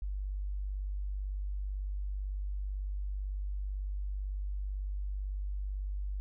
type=tone; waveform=sine; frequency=49 Hz; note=G1; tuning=in tune; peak=-33 dBFS; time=0.02-6.2 s; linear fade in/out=0 ms; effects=none